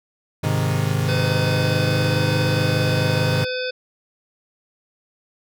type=chord; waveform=40% pulse; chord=Ab major; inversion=none; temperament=equal; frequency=103.83 / 130.81 / 155.56 Hz; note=Ab2 / C3 / Eb3; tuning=0 / 0 / 0 cents; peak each=-22 dBFS; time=0.43-3.45 s; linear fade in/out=10 ms
type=harmonic tone; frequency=506 Hz; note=B4; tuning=42 cents sharp; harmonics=1 / 3 / 5 / 7 / 9 / 10; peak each=-25 / -30 / -32 / -33 / -35 / -35 dBFS; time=1.08-3.71 s; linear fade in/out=10 ms
effects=none